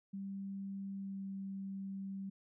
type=tone with pitch glide; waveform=sine; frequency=196 to 194.53 Hz; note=G3 to G3; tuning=0 to -13 cents; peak=-40 dBFS; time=0.13-2.3 s; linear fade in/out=10 ms; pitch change=-13 cents; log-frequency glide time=0.95-1.23 s; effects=none